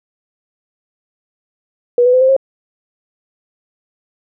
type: tone with pitch steps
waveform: sine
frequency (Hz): 485 / 497.5 / 510.3 / 523.4 / 536.9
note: B4 / B4 / C5 / C5 / C5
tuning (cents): -31 / +13 / -43 / 0 / +45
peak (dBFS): -7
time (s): 1.98-2.365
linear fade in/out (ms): 2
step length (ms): 77
effects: none